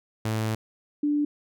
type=tone pair in turn; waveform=sawtooth / sine; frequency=110 / 293.7 Hz; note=A2 / D4; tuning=0 / 0 cents; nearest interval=octave + perfect fourth; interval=1700 cents; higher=second; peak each=-21 dBFS; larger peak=neither; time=0.25-0.55 / 1.03-1.25 s; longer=first; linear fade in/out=5 ms; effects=none